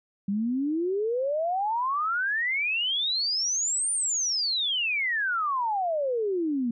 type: exponential two-way sweep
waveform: sine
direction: up then down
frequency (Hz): 193.4 to 9260 to 228.3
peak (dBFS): -24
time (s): 0.28-6.71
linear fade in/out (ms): 5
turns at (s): 3.92
effects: none